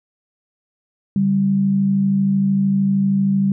sine tone pair together, 142.96 / 196 Hz, D3 / G3, -46 / 0 cents, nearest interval perfect fourth, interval 546 cents, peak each -24 / -14 dBFS, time 1.16-3.52 s, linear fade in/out 2 ms, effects none

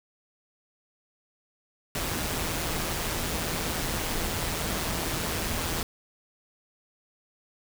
pink noise with amplitude modulation, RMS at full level -28 dBFS, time 1.95-5.83 s, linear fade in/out 2 ms, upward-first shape sine, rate 164 Hz, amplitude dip 45%, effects none

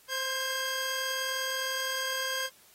15% pulse tone pair together, 523.3 / 1609.4 Hz, C5 / G6, 0 / +45 cents, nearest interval octave + perfect fifth, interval 1945 cents, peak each -28 / -25 dBFS, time 0.08-2.5 s, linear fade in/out 50 ms, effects white hiss -59 dBFS RMS until 2.74 s + AAC 48 kbps

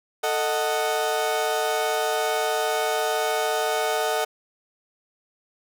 30% pulse chord, D# diminished, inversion second, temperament equal with one note detuned, 443.6 / 622.3 / 740 Hz, A4 / D#5 / F#5, +14 / 0 / 0 cents, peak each -24 dBFS, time 0.23-4.25 s, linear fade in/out 10 ms, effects none

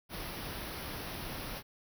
pink band-stop noise, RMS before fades -41 dBFS, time 0.09-1.63 s, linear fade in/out 50 ms, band 5800 to 9700 Hz, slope 96 dB/octave, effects none

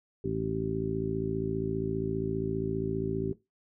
harmonic tone, 55 Hz, A1, in tune, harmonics 1 / 2 / 3 / 4 / 5 / 6 / 7, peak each -43 / -37 / -36 / -40 / -36 / -41 / -32 dBFS, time 0.24-3.33 s, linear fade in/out 5 ms, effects noise-tail reverb RT60 0.2 s tail -17 dB re dry

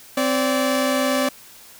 sawtooth tone pair together, 260 / 577.5 Hz, C4 / D5, -11 / -29 cents, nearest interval octave + major second, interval 1382 cents, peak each -17 dBFS, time 0.17-1.29 s, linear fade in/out 5 ms, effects white hiss -45 dBFS RMS until 1.79 s

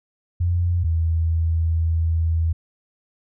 sine tone pair in turn, 87.31 / 81.82 Hz, F2 / E2, 0 / -12 cents, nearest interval minor second, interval 112 cents, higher first, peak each -17 dBFS, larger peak neither, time 0.4-0.84 / 0.84-2.53 s, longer second, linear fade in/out 10 ms, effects none

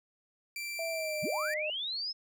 sawtooth tone, 2349 Hz, D7, in tune, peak -33 dBFS, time 0.56-1.54 s, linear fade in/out 2 ms
sine tone with pitch glide, 659.3 to 611.6 Hz, E5 to D#5, 0 to -30 cents, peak -34 dBFS, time 0.79-1.7 s, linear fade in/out 2 ms, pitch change -130 cents, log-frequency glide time 0.9-1.15 s
sine linear sweep, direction up, 74.3 to 5274 Hz, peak -33 dBFS, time 1.22-2.13 s, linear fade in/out 20 ms
effects none

